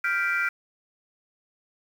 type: chord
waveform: sine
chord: G dominant seventh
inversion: third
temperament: equal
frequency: 1396.9 / 1568 / 1975.5 / 2349 Hz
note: F6 / G6 / B6 / D7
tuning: 0 / 0 / 0 / 0 cents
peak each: -25 / -29 / -30 / -28 dBFS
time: 0.04-0.49 s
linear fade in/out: 5 ms
effects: tanh soft clip ceiling -15 dBFS + 8-bit